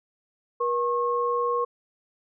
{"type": "tone pair together", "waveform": "sine", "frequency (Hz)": [480, 1084.4], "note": ["B4", "C#6"], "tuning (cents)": [-49, -38], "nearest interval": "octave + major second", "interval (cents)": 1411, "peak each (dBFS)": -25, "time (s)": [0.6, 1.65], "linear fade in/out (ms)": 10, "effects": []}